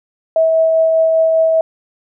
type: tone with tremolo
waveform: sine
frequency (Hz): 647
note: E5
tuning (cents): -32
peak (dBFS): -8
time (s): 0.36-1.61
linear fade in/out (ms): 2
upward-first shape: triangle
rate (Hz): 5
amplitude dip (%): 25
effects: none